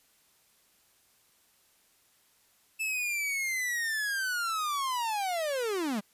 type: linear sweep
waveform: 45% pulse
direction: down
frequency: 2637 to 190.6 Hz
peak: -29 dBFS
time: 2.79-6.01 s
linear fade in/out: 20 ms
effects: white hiss -66 dBFS RMS until 6.13 s + resampled to 32000 Hz